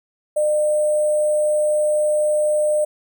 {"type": "tone with sample-and-hold", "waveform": "sine", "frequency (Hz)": 604, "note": "D5", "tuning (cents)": 48, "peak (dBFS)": -15, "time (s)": [0.36, 2.85], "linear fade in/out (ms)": 10, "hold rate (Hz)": 8820, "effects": []}